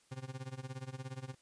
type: tone with tremolo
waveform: 40% pulse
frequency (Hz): 130.81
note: C3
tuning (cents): 0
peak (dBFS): -38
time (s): 0.11-1.35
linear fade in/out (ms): 10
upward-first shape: sine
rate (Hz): 17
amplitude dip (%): 90
effects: white hiss -69 dBFS RMS until 1.41 s + resampled to 22050 Hz